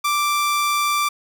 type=tone; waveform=sawtooth; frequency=1174.7 Hz; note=D6; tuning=in tune; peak=-14 dBFS; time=0.04-1.09 s; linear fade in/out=10 ms; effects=none